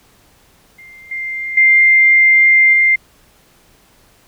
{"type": "tone with level steps", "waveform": "sine", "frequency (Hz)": 2099, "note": "C7", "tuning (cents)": 5, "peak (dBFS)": [-36, -20, -6, -8], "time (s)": [0.78, 2.96], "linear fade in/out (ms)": 10, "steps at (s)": [1.11, 1.57, 2.73], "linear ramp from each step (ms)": 5, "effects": ["pink hiss -51 dBFS RMS until 4.27 s"]}